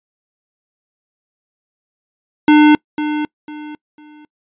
square tone with echo, 300 Hz, D4, 37 cents sharp, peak -6 dBFS, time 2.48-2.75 s, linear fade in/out 2 ms, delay 500 ms, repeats 3, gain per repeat -11 dB, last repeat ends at 4.25 s, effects noise-tail reverb RT60 0.1 s tail -25 dB re dry + resampled to 8000 Hz

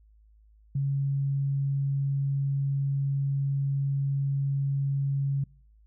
sine tone, 138.59 Hz, C#3, in tune, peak -24 dBFS, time 0.75-5.44 s, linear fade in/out 5 ms, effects noise-tail reverb RT60 0.6 s tail -25 dB re dry + added 53 Hz sine -55 dBFS peak until 5.86 s

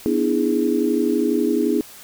sine chord, E dominant seventh, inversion second, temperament equal with one note detuned, 246.9 / 297.9 / 329.6 / 415.3 Hz, B3 / D4 / E4 / G#4, 0 / +25 / 0 / 0 cents, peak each -22 dBFS, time 0.06-1.81 s, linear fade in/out 0 ms, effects white hiss -42 dBFS RMS until 2.03 s

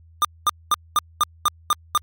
square tone bursts, 1209 Hz, D6, 50 cents sharp, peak -15 dBFS, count 8, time 0.22-1.976 s, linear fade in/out 0 ms, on 27 ms, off 220 ms, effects added 82 Hz sine -47 dBFS peak until 2.02 s + MP3 96 kbps

